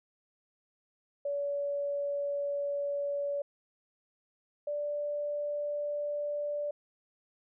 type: tone pair in turn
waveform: sine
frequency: 570 / 585.7 Hz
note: C#5 / D5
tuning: +48 / -5 cents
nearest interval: unison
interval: 47 cents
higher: second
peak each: -30 / -31 dBFS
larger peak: first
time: 1.25-3.42 / 4.67-6.71 s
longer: first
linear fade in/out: 5 ms
effects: none